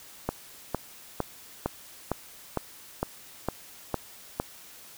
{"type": "click train", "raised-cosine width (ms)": 1, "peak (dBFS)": -12, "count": 10, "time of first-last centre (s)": [0.29, 4.4], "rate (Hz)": 2.19, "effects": ["white hiss -49 dBFS RMS until 4.97 s"]}